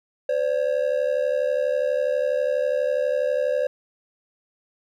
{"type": "ring-modulated tone", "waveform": "triangle", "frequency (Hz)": 546, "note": "C#5", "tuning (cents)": -26, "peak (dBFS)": -15, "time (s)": [0.29, 3.67], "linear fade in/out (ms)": 0, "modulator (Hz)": 36.1, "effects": []}